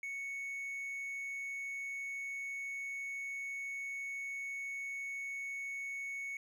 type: tone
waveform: triangle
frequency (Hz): 2217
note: C#7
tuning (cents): 0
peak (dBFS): -37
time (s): 0.03-6.37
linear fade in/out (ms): 2
effects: none